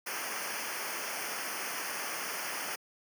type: noise with comb filter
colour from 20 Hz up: pink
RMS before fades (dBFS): -37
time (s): 0.06-2.76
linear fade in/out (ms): 10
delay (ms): 0.26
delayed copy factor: -0.9
effects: high-pass 200 Hz 12 dB/octave